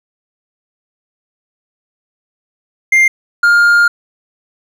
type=tone pair in turn; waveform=triangle; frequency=2105 / 1409.8 Hz; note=C7 / F6; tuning=+10 / +16 cents; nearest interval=perfect fifth; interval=694 cents; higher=first; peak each=-4 dBFS; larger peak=neither; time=2.92-3.08 / 3.43-3.88 s; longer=second; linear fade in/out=5 ms; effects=none